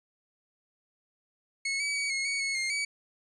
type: tone with pitch steps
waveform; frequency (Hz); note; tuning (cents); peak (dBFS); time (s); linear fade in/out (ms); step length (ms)
sawtooth; 2190 / 2283 / 2263 / 2166 / 2236 / 2191 / 2122 / 2275; C#7 / D7 / C#7 / C#7 / C#7 / C#7 / C7 / C#7; -22 / -50 / +35 / -41 / +14 / -21 / +24 / +44; -25; 1.65-2.85; 5; 150
effects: resampled to 22050 Hz